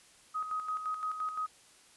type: tone with tremolo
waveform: sine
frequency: 1259 Hz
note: D#6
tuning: 20 cents sharp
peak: -31 dBFS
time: 0.34-1.47 s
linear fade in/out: 20 ms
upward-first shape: square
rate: 5.8 Hz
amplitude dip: 55%
effects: white hiss -60 dBFS RMS until 1.96 s + resampled to 24000 Hz